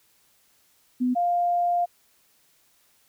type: tone pair in turn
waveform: sine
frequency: 250 / 700.8 Hz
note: B3 / F5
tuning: +21 / +6 cents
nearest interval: octave + tritone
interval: 1785 cents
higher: second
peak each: -20 dBFS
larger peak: neither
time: 1-1.15 / 1.15-1.86 s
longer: second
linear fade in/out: 20 ms
effects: white hiss -63 dBFS RMS until 3.08 s